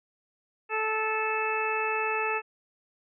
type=harmonic tone; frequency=437 Hz; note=A4; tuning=12 cents flat; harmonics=1 / 2 / 3 / 4 / 5 / 6; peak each=-32 / -32 / -33 / -35 / -39 / -31 dBFS; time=0.69-2.42 s; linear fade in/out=50 ms; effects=none